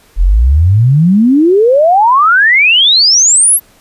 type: exponential sweep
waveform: sine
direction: up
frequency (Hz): 38.72 to 11840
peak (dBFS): -4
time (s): 0.16-3.6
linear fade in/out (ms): 50
effects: pink hiss -46 dBFS RMS until 3.8 s + resampled to 32000 Hz